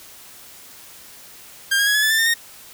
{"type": "tone with pitch steps", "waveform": "sawtooth", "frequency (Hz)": [1601, 1634.6, 1669, 1704.1, 1739.9, 1776.4, 1813.7, 1851.9], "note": ["G6", "G#6", "G#6", "G#6", "A6", "A6", "A#6", "A#6"], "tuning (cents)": [36, -28, 8, 44, -20, 16, -48, -12], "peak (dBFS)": -12, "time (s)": [1.71, 2.342], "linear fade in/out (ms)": 10, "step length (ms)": 79, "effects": ["white hiss -43 dBFS RMS until 2.73 s"]}